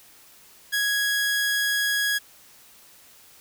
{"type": "tone", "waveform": "sawtooth", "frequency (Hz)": 1661.2, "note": "G#6", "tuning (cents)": 0, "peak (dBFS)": -18, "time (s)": [0.72, 2.19], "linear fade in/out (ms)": 20, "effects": ["white hiss -52 dBFS RMS until 3.4 s"]}